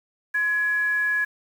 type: tone with frequency modulation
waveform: sine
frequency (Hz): 1682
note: G#6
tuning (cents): +22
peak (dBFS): -20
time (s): 0.34-1.25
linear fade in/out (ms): 10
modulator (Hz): 645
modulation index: 0.21
effects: 8-bit